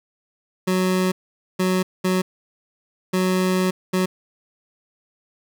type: tone bursts at uneven times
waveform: 25% pulse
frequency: 185 Hz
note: F#3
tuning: in tune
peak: -14 dBFS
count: 5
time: 0.67-1.12 / 1.59-1.83 / 2.04-2.22 / 3.13-3.71 / 3.93-4.06 s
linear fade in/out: 10 ms
effects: none